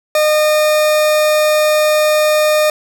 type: tone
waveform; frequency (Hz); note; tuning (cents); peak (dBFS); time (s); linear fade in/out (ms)
40% pulse; 610; D#5; -34; -9; 0.15-2.7; 2
effects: none